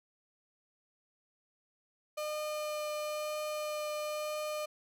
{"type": "tone with vibrato", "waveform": "35% pulse", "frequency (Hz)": 605, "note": "D#5", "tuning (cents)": -49, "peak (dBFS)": -33, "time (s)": [2.17, 4.66], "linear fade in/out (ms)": 10, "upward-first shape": "triangle", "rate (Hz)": 1, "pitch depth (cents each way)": 8, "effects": []}